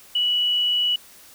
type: tone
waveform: sine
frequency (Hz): 2942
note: F#7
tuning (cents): -11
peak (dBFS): -18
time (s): 0.15-0.96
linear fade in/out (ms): 5
effects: white hiss -48 dBFS RMS until 1.34 s